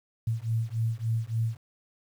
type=beating tone pair; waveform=sine; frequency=111.7 / 115.2 Hz; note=A2 / A#2; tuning=+27 / -20 cents; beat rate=3.5 Hz; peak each=-29 dBFS; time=0.27-1.57 s; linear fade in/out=5 ms; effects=9-bit